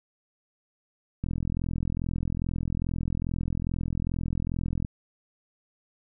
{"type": "click train", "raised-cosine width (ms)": 5, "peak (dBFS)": -17, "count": 154, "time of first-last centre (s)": [1.24, 4.848], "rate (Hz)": 42.4, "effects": []}